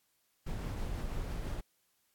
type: noise with tremolo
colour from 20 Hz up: brown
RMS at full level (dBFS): -36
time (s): 0.46-1.61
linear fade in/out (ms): 10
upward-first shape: triangle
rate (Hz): 6.1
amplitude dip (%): 25
effects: white hiss -75 dBFS RMS until 2.14 s + AAC 64 kbps